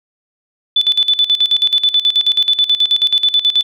sine tone with tremolo, 3493 Hz, A7, 13 cents flat, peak -8 dBFS, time 0.76-3.63 s, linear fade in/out 5 ms, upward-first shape square, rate 9.3 Hz, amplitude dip 80%, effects none

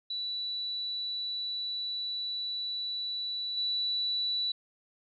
sine tone with level steps, 3950 Hz, B7, in tune, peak -32 / -28 dBFS, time 0.1-4.52 s, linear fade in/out 5 ms, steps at 3.57 s, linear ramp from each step 5 ms, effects none

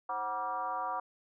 sine tone with frequency modulation, 958 Hz, A#5, 47 cents sharp, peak -32 dBFS, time 0.09-1 s, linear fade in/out 5 ms, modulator 214 Hz, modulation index 1.4, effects none

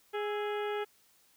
harmonic tone with a mistuned harmonic, 415.3 Hz, G#4, in tune, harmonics 1 / 2 / 3 / 4 / 5 / 6 / 7 / 8, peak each -33 / -39 / -43 / -45 / -47 / -49 / -50 / -51 dBFS, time 0.13-0.85 s, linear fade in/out 20 ms, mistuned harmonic 3, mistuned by +94 cents, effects white hiss -66 dBFS RMS until 1.36 s

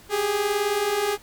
sawtooth beating tone pair, 395.4 / 414.4 Hz, G4 / G#4, +15 / -4 cents, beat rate 19 Hz, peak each -24 / -19 dBFS, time 0.09-1.18 s, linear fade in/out 50 ms, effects pink hiss -50 dBFS RMS until 1.22 s

